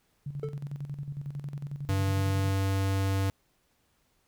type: tone with tremolo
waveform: sine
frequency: 142.4 Hz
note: C#3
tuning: 47 cents sharp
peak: -32 dBFS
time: 0.26-2.53 s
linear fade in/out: 5 ms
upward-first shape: square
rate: 11 Hz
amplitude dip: 65%
type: tone with exponential decay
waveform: triangle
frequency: 440 Hz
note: A4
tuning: in tune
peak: -26 dBFS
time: 0.43-0.61 s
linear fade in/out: 2 ms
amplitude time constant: 37 ms
type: tone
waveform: square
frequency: 97 Hz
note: G2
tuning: 18 cents flat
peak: -26 dBFS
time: 1.89-3.3 s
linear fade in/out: 0 ms
effects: pink hiss -71 dBFS RMS until 4.27 s